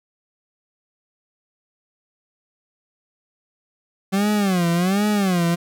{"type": "tone with vibrato", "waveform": "40% pulse", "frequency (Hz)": 188.9, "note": "F#3", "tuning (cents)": 36, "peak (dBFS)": -16, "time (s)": [4.12, 5.56], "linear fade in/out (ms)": 20, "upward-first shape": "sine", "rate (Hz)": 1.3, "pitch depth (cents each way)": 190, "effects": []}